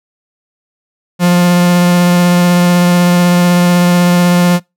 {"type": "tone with vibrato", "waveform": "45% pulse", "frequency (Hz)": 176.2, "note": "F3", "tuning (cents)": 16, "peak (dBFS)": -6, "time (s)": [1.19, 4.6], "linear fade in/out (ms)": 50, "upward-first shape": "triangle", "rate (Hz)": 16, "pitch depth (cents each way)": 13, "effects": ["noise-tail reverb RT60 0.2 s tail -25 dB re dry"]}